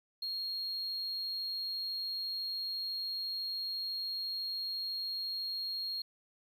triangle tone, 4262 Hz, C8, 31 cents sharp, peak -33 dBFS, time 0.22-6.02 s, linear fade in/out 5 ms, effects tanh soft clip ceiling -29 dBFS + 12-bit

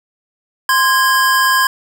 square tone pair together, 1043 / 1640.5 Hz, C6 / G#6, -6 / -22 cents, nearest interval minor sixth, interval 784 cents, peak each -14 dBFS, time 0.69-1.67 s, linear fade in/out 2 ms, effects none

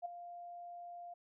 sine tone with ADSR envelope, 698.5 Hz, F5, in tune, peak -35 dBFS, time 0.02-1.14 s, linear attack 34 ms, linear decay 9 ms, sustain -11 dB, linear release 8 ms, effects none

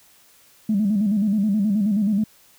sine tone with vibrato, 206.3 Hz, G#3, 11 cents flat, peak -16 dBFS, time 0.69-2.24 s, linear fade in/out 5 ms, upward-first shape square, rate 9.4 Hz, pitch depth 86 cents each way, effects tanh soft clip ceiling -12 dBFS + white hiss -54 dBFS RMS until 2.58 s

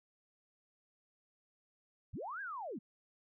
sine linear two-way sweep, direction up then down, 42.11 to 1661.2 to 169.3 Hz, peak -40 dBFS, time 2.13-2.79 s, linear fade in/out 10 ms, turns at 2.41 s, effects none

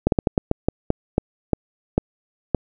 slowing click train, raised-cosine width 2 ms, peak -3 dBFS, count 12, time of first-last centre 0.07-2.547 s, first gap 52 ms, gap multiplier 1.27, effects none

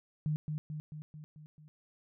sine tone with echo, 152.4 Hz, D#3, 36 cents flat, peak -29 dBFS, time 0.26-0.36 s, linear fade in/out 0 ms, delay 220 ms, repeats 6, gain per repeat -4 dB, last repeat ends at 1.68 s, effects none

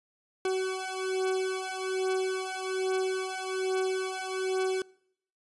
40% pulse beating tone pair, 376 / 377.2 Hz, F#4 / F#4, +28 / +33 cents, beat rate 1.2 Hz, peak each -31 dBFS, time 0.45-4.82 s, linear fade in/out 2 ms, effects noise-tail reverb RT60 0.7 s tail -24 dB re dry + resampled to 24000 Hz

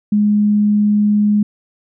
sine tone, 208.3 Hz, G#3, 5 cents sharp, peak -10 dBFS, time 0.12-1.43 s, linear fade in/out 5 ms, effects none

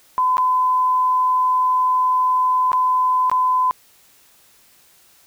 sine tone with dropouts, 1014 Hz, B5, 45 cents sharp, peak -14 dBFS, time 0.18-3.71 s, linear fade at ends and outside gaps 0 ms, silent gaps 0.37-0.381 / 2.718-2.731 / 3.298-3.315 s, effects white hiss -53 dBFS RMS until 5.26 s

